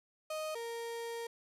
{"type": "tone pair in turn", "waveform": "35% pulse", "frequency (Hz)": [622.3, 464.6], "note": ["D#5", "A#4"], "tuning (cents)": [0, -6], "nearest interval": "perfect fourth", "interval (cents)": 506, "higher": "first", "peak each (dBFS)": [-35, -37], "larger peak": "first", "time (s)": [[0.3, 0.55], [0.55, 1.27]], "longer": "second", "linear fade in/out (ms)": 5, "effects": ["resampled to 32000 Hz"]}